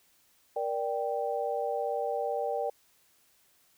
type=chord; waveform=sine; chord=G minor; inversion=first; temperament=just; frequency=470.4 / 588 / 784 Hz; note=Bb4 / D5 / G5; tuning=+16 / +2 / 0 cents; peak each=-33 dBFS; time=0.56-2.7 s; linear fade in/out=5 ms; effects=white hiss -66 dBFS RMS until 3.77 s